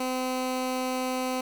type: tone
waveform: 15% pulse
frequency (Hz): 256.4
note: C4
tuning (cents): -35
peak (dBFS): -21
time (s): 0-1.41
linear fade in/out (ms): 5
effects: 9-bit